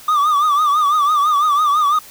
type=tone with vibrato; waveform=triangle; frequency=1190 Hz; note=D6; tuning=22 cents sharp; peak=-10 dBFS; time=0.08-1.99 s; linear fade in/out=5 ms; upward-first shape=triangle; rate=6 Hz; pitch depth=110 cents each way; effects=white hiss -40 dBFS RMS until 2.1 s